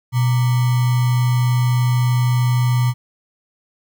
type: tone with sample-and-hold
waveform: sine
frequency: 123.47 Hz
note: B2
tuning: in tune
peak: -13 dBFS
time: 0.12-2.94 s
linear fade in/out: 50 ms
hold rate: 1050 Hz
effects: none